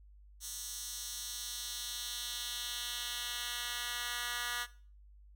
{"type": "tone with high-pass filter sweep", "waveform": "10% pulse", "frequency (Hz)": 241.5, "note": "B3", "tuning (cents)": -39, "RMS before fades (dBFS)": -40, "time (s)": [0.4, 4.67], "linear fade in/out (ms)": 50, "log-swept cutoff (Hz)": [6300, 1800], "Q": 1.4, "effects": ["noise-tail reverb RT60 0.4 s tail -17 dB re dry", "added 50 Hz sine -55 dBFS peak until 5.35 s"]}